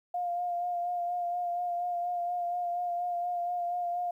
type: tone with vibrato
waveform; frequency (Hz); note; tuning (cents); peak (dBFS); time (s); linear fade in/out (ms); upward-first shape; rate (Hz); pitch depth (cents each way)
sine; 704; F5; +14; -29; 0.14-4.11; 5; sine; 4.2; 23
effects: 11-bit